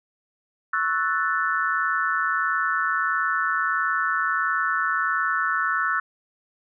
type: chord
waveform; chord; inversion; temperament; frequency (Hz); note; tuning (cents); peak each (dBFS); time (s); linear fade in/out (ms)
sine; F# minor seventh; second; equal; 1108.7 / 1318.5 / 1480 / 1760; C#6 / E6 / F#6 / A6; 0 / 0 / 0 / 0; -29 / -25 / -25 / -28; 0.73-6; 5
effects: none